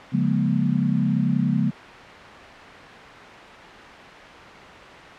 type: tone cluster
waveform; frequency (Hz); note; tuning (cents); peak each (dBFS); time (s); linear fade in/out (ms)
sine; 142.7 / 178.8 / 208.5 / 239.8; D3 / F3 / G#3 / A#3; -49 / +41 / +7 / +49; -24; 0.12-1.71; 20
effects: white hiss -39 dBFS RMS until 5.18 s + low-pass 2000 Hz 12 dB/octave